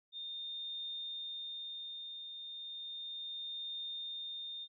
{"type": "tone with tremolo", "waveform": "sine", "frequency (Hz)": 3639, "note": "A#7", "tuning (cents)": -42, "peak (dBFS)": -39, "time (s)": [0.12, 4.68], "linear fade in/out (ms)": 50, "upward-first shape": "triangle", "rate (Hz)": 0.34, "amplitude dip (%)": 45, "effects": []}